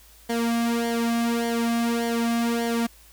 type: tone with flanger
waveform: sawtooth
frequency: 233.2 Hz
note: A#3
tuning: 1 cent sharp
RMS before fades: -24 dBFS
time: 0.29-2.87 s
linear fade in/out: 10 ms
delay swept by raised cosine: 0.77 to 2.27 ms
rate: 1.7 Hz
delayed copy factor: -0.75
effects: added 54 Hz sine -53 dBFS peak until 3.12 s + white hiss -53 dBFS RMS until 3.12 s